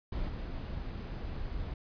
brown noise with level steps, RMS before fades -35 / -38 dBFS, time 0.12-1.74 s, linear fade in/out 5 ms, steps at 0.28 s, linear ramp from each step 5 ms, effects resampled to 11025 Hz

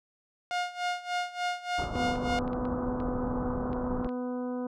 sawtooth tone with tremolo, 713 Hz, F5, 36 cents sharp, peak -23 dBFS, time 0.51-2.39 s, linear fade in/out 0 ms, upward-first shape sine, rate 3.4 Hz, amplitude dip 85%
pink low-pass noise, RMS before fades -35 dBFS, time 1.78-4.08 s, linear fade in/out 10 ms, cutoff 1300 Hz, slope 48 dB/octave
clicks, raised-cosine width 0.3 ms, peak -32 dBFS, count 10, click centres 1.839 / 1.957 / 2.157 / 2.478 / 2.532 / 2.653 / 3.002 / 3.731 / 4.046 / 4.091 s
harmonic tone, 249 Hz, B3, 14 cents sharp, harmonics 1 / 2 / 3 / 4 / 5 / 6, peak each -32 / -36 / -45 / -46 / -51 / -55 dBFS, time 1.95-4.67 s, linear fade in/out 5 ms
effects low-pass 5000 Hz 12 dB/octave

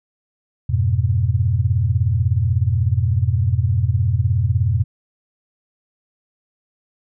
sine chord, F diminished, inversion none, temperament equal, 87.31 / 103.83 / 123.47 Hz, F2 / Ab2 / Cb3, 0 / 0 / 0 cents, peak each -19 dBFS, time 0.69-4.84 s, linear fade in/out 10 ms, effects none

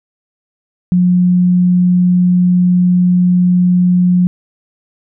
sine tone, 179.4 Hz, F3, 47 cents sharp, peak -7 dBFS, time 0.92-4.27 s, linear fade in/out 0 ms, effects none

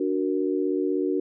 sine chord, D augmented, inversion none, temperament equal, 293.7 / 370 / 466.2 Hz, D4 / F#4 / A#4, 0 / 0 / 0 cents, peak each -26 / -25 / -30 dBFS, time 0-1.2 s, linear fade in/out 5 ms, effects none

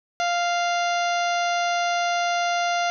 harmonic tone with a mistuned harmonic, 697 Hz, F5, 4 cents flat, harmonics 1 / 2 / 3 / 4 / 5 / 6 / 7 / 8 / 9, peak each -22 / -28 / -32 / -34 / -36 / -38 / -39 / -40 / -41 dBFS, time 0.2-2.9 s, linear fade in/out 0 ms, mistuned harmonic 8, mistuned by +74 cents, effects none

